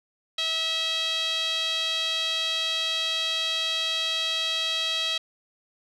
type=tone with band-pass filter; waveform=sawtooth; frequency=648 Hz; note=E5; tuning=30 cents flat; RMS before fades=-27 dBFS; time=0.38-5.18 s; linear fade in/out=5 ms; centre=3600 Hz; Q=6.1; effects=none